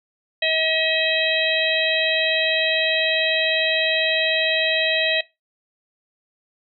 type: harmonic tone with a mistuned harmonic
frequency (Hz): 639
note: D#5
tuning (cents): +46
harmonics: 1 / 3 / 4 / 5 / 6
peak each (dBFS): -24 / -24 / -24 / -24 / -24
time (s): 0.42-5.21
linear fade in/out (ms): 5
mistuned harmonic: 6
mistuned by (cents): +21
effects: noise-tail reverb RT60 0.2 s tail -18 dB re dry